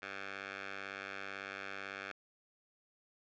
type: tone with band-pass filter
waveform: 10% pulse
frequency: 98 Hz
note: G2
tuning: in tune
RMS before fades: -45 dBFS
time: 0.02-2.12 s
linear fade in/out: 5 ms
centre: 1900 Hz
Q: 1.8
effects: resampled to 16000 Hz